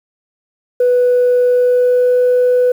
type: tone with pitch glide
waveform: sine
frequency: 493.9 to 497 Hz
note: B4 to B4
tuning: 0 to +11 cents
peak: -7 dBFS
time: 0.8-2.72 s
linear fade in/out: 5 ms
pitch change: +11 cents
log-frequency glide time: 1.43-2.17 s
effects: tanh soft clip ceiling -6 dBFS + 7-bit